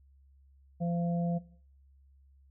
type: harmonic tone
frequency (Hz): 171.6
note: F3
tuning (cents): -30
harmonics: 1 / 3 / 4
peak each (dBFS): -29 / -40 / -40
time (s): 0.8-1.39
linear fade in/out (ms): 20
effects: noise-tail reverb RT60 0.5 s tail -17 dB re dry + added 68 Hz sine -58 dBFS peak until 2.5 s